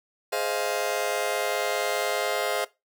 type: chord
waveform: sawtooth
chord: F minor seventh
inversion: first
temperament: just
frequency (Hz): 419.1 / 523.8 / 628.6 / 698.5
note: Ab4 / C5 / Eb5 / F5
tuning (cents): +16 / +2 / +18 / 0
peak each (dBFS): -27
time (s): 0.32-2.65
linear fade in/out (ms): 10
effects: noise-tail reverb RT60 0.2 s tail -18 dB re dry